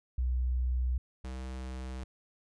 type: tone pair in turn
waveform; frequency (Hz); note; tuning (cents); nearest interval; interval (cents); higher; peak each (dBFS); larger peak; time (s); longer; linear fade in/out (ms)
sine / square; 62.4 / 64.38; B1 / C2; +19 / -27; minor second; 54; second; -27 / -38; first; 0.18-0.98 / 1.24-2.04; neither; 5
effects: resampled to 22050 Hz